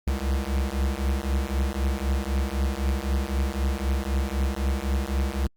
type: beating tone pair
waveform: square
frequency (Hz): 65.41 / 69.31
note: C2 / C#2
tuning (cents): 0 / 0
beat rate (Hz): 3.9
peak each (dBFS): -27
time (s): 0.07-5.47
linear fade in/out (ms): 5
effects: Opus 48 kbps